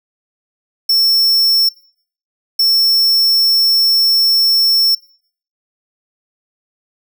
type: tone bursts at uneven times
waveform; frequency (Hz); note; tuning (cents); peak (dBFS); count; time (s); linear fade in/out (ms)
square; 5400; E8; +41; -10; 2; 0.89-1.69 / 2.59-4.95; 5
effects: noise-tail reverb RT60 0.6 s tail -25 dB re dry